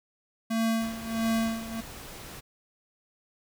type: tone with tremolo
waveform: square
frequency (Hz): 225.8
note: A3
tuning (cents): +45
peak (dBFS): -24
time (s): 0.5-1.81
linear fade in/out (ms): 10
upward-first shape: sine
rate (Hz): 1.5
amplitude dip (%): 80
type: noise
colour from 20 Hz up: pink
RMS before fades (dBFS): -43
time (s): 0.8-2.41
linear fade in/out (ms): 20
effects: none